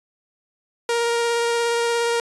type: tone with vibrato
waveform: sawtooth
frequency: 469 Hz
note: A#4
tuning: 11 cents sharp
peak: -15 dBFS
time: 0.89-2.2 s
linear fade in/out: 2 ms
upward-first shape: sine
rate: 17 Hz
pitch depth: 10 cents each way
effects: resampled to 24000 Hz